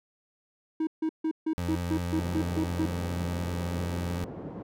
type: tone bursts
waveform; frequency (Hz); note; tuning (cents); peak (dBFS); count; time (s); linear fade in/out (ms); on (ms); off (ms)
triangle; 317.5; D#4; +35; -23; 10; 0.8-2.86; 5; 71; 150
type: tone with vibrato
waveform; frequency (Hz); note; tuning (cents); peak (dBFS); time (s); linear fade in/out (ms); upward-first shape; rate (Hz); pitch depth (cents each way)
25% pulse; 87.31; F2; 0; -26; 1.58-4.24; 0; square; 10; 15
type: band-pass noise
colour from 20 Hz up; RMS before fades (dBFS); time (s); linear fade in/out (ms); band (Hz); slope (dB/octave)
pink; -40; 2.18-4.63; 10; 140 to 520; 12
effects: none